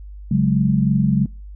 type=chord; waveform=sine; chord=C# suspended fourth; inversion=none; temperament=just; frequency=138.59 / 184.79 / 207.9 Hz; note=C#3 / F#3 / G#3; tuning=0 / -2 / +2 cents; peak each=-18 dBFS; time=0.31-1.26 s; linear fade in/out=5 ms; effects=noise-tail reverb RT60 0.3 s tail -24 dB re dry + added 50 Hz sine -33 dBFS peak until 1.55 s